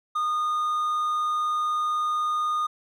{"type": "tone", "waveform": "triangle", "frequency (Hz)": 1226, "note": "D#6", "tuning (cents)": -26, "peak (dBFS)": -21, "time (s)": [0.15, 2.67], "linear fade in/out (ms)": 10, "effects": []}